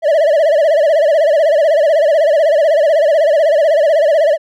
triangle tone with vibrato, 614 Hz, D#5, 23 cents flat, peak -6 dBFS, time 0.02-4.38 s, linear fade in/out 50 ms, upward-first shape sine, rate 16 Hz, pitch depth 140 cents each way, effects none

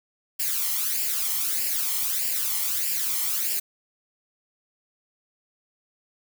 blue noise with flanger, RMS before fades -26 dBFS, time 0.39-3.6 s, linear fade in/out 10 ms, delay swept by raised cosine 0.4 to 0.97 ms, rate 1.6 Hz, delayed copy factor +0.65, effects none

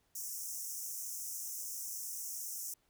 pink high-pass noise, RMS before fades -42 dBFS, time 0.15-2.74 s, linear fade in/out 5 ms, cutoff 5500 Hz, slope 96 dB/octave, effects pink hiss -75 dBFS RMS until 2.89 s

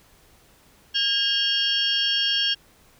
sine tone cluster, 1628 / 2831 / 3240 / 4483 / 5420 Hz, G#6 / F7 / G#7 / C#8 / E8, -35 / +23 / -43 / +19 / +47 cents, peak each -30 / -25 / -23 / -31 / -29 dBFS, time 0.94-2.55 s, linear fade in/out 20 ms, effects pink hiss -56 dBFS RMS until 2.99 s

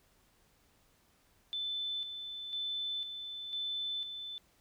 sine tone with tremolo, 3520 Hz, A7, in tune, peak -34 dBFS, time 1.53-4.38 s, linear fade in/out 0 ms, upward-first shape square, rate 1 Hz, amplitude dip 50%, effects pink hiss -69 dBFS RMS until 4.6 s

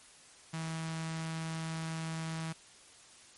sawtooth tone with notch filter, 161.8 Hz, E3, 32 cents flat, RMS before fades -38 dBFS, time 0.53-2.53 s, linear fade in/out 10 ms, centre 420 Hz, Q 0.78, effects white hiss -57 dBFS RMS until 3.37 s + MP3 48 kbps

